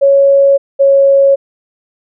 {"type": "tone pair in turn", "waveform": "sine", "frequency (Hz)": [554.4, 551.4], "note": ["C#5", "C#5"], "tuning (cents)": [0, -9], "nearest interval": "unison", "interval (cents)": 9, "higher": "first", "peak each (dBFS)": -4, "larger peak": "neither", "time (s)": [[0.01, 0.58], [0.79, 1.36]], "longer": "neither", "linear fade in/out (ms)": 20, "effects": []}